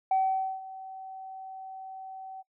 sine tone with ADSR envelope, 763 Hz, G5, 47 cents flat, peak -20 dBFS, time 0.11-2.43 s, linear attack 4 ms, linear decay 490 ms, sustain -19 dB, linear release 30 ms, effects noise-tail reverb RT60 0.1 s tail -25 dB re dry + tanh soft clip ceiling -18 dBFS

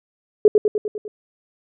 sine tone with echo, 422.3 Hz, G#4, 29 cents sharp, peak -5 dBFS, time 0.45-0.48 s, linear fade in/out 2 ms, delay 100 ms, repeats 6, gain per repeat -4 dB, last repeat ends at 1.08 s, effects none

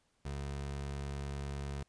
25% pulse tone, 70 Hz, C#2, 18 cents sharp, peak -34 dBFS, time 0.25-1.83 s, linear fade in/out 5 ms, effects pink hiss -75 dBFS RMS until 1.88 s + resampled to 22050 Hz

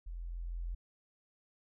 sine tone with level ramp, 42.82 Hz, F1, 33 cents flat, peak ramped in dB -40 to -35 dBFS, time 0.06-0.75 s, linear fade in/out 10 ms, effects none

